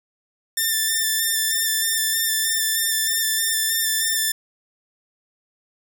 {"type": "tone with vibrato", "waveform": "5% pulse", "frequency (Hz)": 1782, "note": "A6", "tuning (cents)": 22, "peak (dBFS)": -9, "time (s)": [0.57, 4.32], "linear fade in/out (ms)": 5, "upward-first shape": "square", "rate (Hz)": 3.2, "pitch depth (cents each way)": 15, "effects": []}